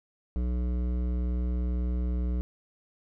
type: tone with hard clipping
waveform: sine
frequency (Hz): 61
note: B1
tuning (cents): -21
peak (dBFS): -28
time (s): 0.36-2.41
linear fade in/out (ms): 0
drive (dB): 13
effects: none